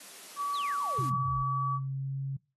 white high-pass noise, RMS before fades -48 dBFS, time 0-1.1 s, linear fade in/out 5 ms, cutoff 160 Hz, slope 96 dB/octave
sine tone, 1143 Hz, D6, 47 cents flat, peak -29 dBFS, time 0.36-1.8 s, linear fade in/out 50 ms
sine exponential sweep, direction down, 4532 to 39.18 Hz, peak -39 dBFS, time 0.53-1.44 s, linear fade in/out 20 ms
sine tone with pitch glide, 131.5 to 136.29 Hz, C3 to C#3, +9 to -29 cents, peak -31 dBFS, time 0.98-2.37 s, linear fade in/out 10 ms, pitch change +62 cents, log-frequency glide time 1.09-2.2 s
effects noise-tail reverb RT60 0.3 s tail -22 dB re dry + AAC 32 kbps

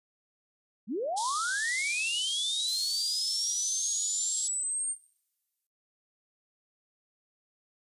sine linear sweep, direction up, 174.9 to 8790 Hz, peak -29 dBFS, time 0.87-4.96 s, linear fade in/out 50 ms
white band-pass noise, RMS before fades -37 dBFS, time 1.16-4.49 s, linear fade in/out 20 ms, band 3300 to 10000 Hz, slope 96 dB/octave
violet noise with exponential decay, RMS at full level -41 dBFS, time 2.68-5.67 s, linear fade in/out 1 ms, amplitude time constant 650 ms
effects noise-tail reverb RT60 0.5 s tail -18 dB re dry + resampled to 32000 Hz

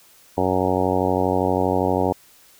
harmonic tone, 92.5 Hz, F#2, in tune, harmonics 1 / 2 / 3 / 4 / 5 / 6 / 7 / 8 / 9 / 10, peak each -28 / -28 / -25 / -26 / -25 / -26 / -29 / -27 / -27 / -30 dBFS, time 0.37-2.13 s, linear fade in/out 10 ms, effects white hiss -52 dBFS RMS until 2.59 s

